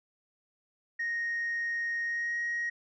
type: tone with pitch glide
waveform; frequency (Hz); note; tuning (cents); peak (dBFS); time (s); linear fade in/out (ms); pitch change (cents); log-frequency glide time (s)
sine; 1864.7 to 1885.3; A#6 to A#6; 0 to +19; -28; 0.99-2.7; 10; +19; 2.04-2.38
effects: tanh soft clip ceiling -27 dBFS